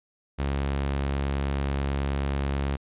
sawtooth tone, 69.3 Hz, C#2, in tune, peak -21 dBFS, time 0.38-2.77 s, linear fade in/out 20 ms, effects resampled to 8000 Hz

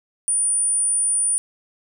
sine tone, 9397 Hz, D9, in tune, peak -17 dBFS, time 0.28-1.38 s, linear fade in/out 0 ms, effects none

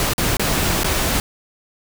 pink noise with dropouts, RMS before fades -19 dBFS, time 0-1.2 s, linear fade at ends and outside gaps 1 ms, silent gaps 0.135-0.18 / 0.369-0.395 / 0.834-0.844 s, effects none

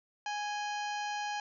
harmonic tone with a mistuned harmonic, 830.6 Hz, G#5, in tune, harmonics 1 / 2 / 3 / 4 / 5 / 6 / 7 / 8, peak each -35 / -41 / -45 / -47 / -49 / -51 / -52 / -53 dBFS, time 0.26-1.4 s, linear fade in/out 2 ms, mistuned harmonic 4, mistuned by -110 cents, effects none

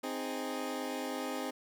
20% pulse chord, Ab major, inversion first, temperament equal, 261.6 / 311.1 / 415.3 Hz, C4 / Eb4 / Ab4, 0 / 0 / 0 cents, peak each -33 / -36 / -37 dBFS, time 0.03-1.51 s, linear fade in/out 10 ms, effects none

